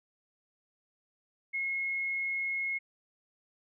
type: tone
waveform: sine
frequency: 2166 Hz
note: C#7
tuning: 41 cents flat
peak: -30 dBFS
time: 1.53-2.79 s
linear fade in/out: 20 ms
effects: none